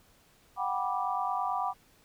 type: chord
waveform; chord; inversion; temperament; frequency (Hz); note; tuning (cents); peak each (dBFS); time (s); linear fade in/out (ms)
sine; G major seventh; third; just; 735 / 784 / 980 / 1176; F#5 / G5 / B5 / D6; -12 / 0 / -14 / +2; -34; 0.56-1.74; 50
effects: pink hiss -63 dBFS RMS until 2.04 s